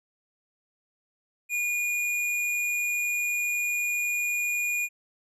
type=tone; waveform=square; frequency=2438 Hz; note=D#7; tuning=36 cents flat; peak=-26 dBFS; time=1.49-4.89 s; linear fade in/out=50 ms; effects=resampled to 32000 Hz